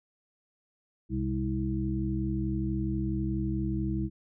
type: harmonic tone with a mistuned harmonic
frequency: 64.5 Hz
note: C2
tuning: 24 cents flat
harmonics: 1 / 2 / 3 / 5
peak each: -33 / -33 / -33 / -33 dBFS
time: 1.09-4.1 s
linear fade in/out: 50 ms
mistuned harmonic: 3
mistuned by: +65 cents
effects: none